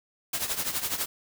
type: noise with tremolo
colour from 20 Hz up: white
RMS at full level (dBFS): -27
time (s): 0.33-1.06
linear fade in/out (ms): 5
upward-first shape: triangle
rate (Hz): 12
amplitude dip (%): 80
effects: none